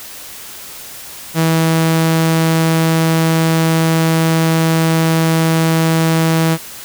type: tone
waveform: sawtooth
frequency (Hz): 162.4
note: E3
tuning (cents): -26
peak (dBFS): -7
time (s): 1.34-6.58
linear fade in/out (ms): 50
effects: white hiss -32 dBFS RMS until 6.84 s

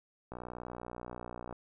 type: click train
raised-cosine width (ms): 1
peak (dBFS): -28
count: 74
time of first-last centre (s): 0.32-1.527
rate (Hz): 60.5
effects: none

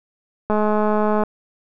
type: click train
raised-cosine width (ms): 1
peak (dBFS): -7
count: 157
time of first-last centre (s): 0.5-1.236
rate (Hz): 212
effects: none

